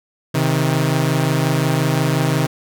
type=tone pair together; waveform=sawtooth; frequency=132.33 / 158 Hz; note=C3 / D#3; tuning=+20 / +27 cents; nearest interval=minor third; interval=307 cents; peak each=-14 dBFS; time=0.34-2.47 s; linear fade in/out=10 ms; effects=none